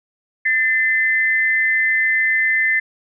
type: tone pair together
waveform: sine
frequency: 1783 / 2056 Hz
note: A6 / C7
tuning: +22 / -31 cents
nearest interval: major second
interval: 247 cents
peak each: -17 dBFS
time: 0.45-2.8 s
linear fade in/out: 10 ms
effects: none